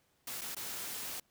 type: noise with dropouts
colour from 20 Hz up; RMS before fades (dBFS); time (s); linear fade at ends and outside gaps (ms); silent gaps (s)
white; -41; 0.27-1.2; 5; 0.412-0.415 / 0.549-0.565
effects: pink hiss -73 dBFS RMS until 1.3 s + high-pass 60 Hz 12 dB/octave